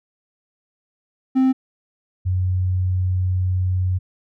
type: tone pair in turn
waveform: triangle / sine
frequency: 261.6 / 91.96 Hz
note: C4 / F#2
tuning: 0 / -10 cents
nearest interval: octave + tritone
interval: 1810 cents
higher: first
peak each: -11 / -17 dBFS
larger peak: first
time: 1.35-1.53 / 2.25-3.99 s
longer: second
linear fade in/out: 20 ms
effects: none